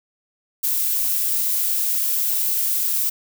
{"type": "noise", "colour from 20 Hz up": "violet", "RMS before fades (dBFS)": -21, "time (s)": [0.63, 3.1], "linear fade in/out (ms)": 10, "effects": []}